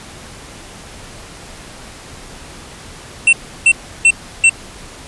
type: tone bursts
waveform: square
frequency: 2700 Hz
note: E7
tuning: 41 cents sharp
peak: -6 dBFS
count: 4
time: 3.27-4.496 s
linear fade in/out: 5 ms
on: 59 ms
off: 330 ms
effects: pink hiss -35 dBFS RMS until 5.07 s + resampled to 24000 Hz